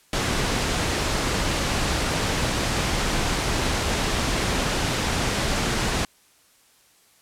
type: low-pass noise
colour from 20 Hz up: pink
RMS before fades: -24 dBFS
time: 0.13-6.05 s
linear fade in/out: 2 ms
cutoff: 7700 Hz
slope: 12 dB/octave
effects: white hiss -58 dBFS RMS until 7.21 s + low-pass 12000 Hz 12 dB/octave